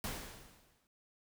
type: noise with exponential decay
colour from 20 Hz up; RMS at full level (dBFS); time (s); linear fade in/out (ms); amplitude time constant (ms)
pink; -38; 0.04-0.87; 1; 180
effects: none